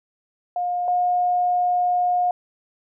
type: tone pair in turn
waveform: sine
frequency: 712 / 716.5 Hz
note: F5 / F5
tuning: +33 / +44 cents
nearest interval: unison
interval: 11 cents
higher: second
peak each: -21 / -17 dBFS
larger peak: second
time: 0.56-0.88 / 0.88-2.31 s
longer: second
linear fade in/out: 2 ms
effects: none